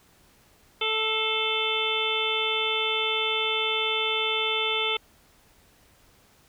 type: harmonic tone with a mistuned harmonic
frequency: 440 Hz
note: A4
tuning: in tune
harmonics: 1 / 2 / 3 / 5 / 6 / 7 / 8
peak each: -31 / -35 / -33 / -32 / -31 / -30 / -29 dBFS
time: 0.81-4.97 s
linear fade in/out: 5 ms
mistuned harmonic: 5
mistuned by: -33 cents
effects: pink hiss -59 dBFS RMS until 6.48 s